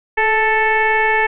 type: tone with frequency modulation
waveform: sine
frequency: 1318.5 Hz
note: E6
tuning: in tune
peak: -12 dBFS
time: 0.17-1.27 s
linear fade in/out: 10 ms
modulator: 443 Hz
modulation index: 2.2
effects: none